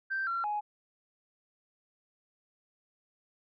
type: tone with pitch steps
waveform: sine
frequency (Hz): 1565 / 1366 / 836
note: G6 / F6 / G#5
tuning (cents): -3 / -39 / +11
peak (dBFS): -29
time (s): 0.1-0.61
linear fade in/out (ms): 20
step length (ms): 170
effects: tanh soft clip ceiling -25 dBFS